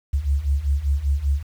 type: beating tone pair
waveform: sine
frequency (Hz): 67.2 / 72.3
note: C2 / D2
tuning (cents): +47 / -27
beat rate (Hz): 5.1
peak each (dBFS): -23 / -20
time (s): 0.13-1.43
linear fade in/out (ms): 10
effects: 8-bit